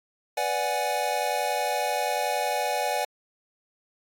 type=chord; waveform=square; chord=G# half-diminished seventh; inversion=first; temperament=equal with one note detuned; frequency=493.9 / 585.6 / 740 / 830.6 Hz; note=B4 / D5 / F#5 / G#5; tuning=0 / -5 / 0 / 0 cents; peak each=-34 / -31 / -30 / -30 dBFS; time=0.37-3.05 s; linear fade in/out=5 ms; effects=AAC 64 kbps